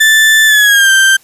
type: tone with pitch glide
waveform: 35% pulse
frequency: 1760 to 1568 Hz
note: A6 to G6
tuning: 0 to 0 cents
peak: -3 dBFS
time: 0-1.17 s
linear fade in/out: 10 ms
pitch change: -200 cents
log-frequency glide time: 0.46-0.9 s
effects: white hiss -46 dBFS RMS until 1.23 s + resampled to 32000 Hz